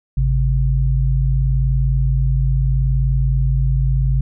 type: tone pair together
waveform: sine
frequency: 52.14 / 132.9 Hz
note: G#1 / C3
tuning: +8 / +27 cents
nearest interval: octave + major third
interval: 1619 cents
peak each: -15 / -17 dBFS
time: 0.17-4.21 s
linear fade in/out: 5 ms
effects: none